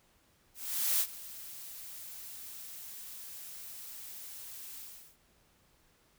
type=noise with ADSR envelope; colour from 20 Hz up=blue; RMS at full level=-28 dBFS; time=0.54-5.17 s; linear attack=460 ms; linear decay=62 ms; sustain=-18 dB; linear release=370 ms; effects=pink hiss -68 dBFS RMS until 6.18 s